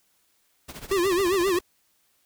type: noise with tremolo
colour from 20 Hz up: pink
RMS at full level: -37 dBFS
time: 0.68-1.61 s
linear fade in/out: 10 ms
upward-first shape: sine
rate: 14 Hz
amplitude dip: 80%
type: tone with vibrato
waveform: square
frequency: 369.9 Hz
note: F#4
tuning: in tune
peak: -21 dBFS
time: 0.91-1.59 s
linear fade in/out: 5 ms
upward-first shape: sine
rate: 7.5 Hz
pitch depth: 140 cents each way
effects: white hiss -67 dBFS RMS until 2.25 s